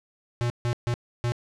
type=tone bursts at uneven times; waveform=square; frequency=120 Hz; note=B2; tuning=49 cents flat; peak=-24 dBFS; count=4; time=0.41-0.5 / 0.65-0.73 / 0.87-0.94 / 1.24-1.32 s; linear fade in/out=0 ms; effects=low-pass 7000 Hz 12 dB/octave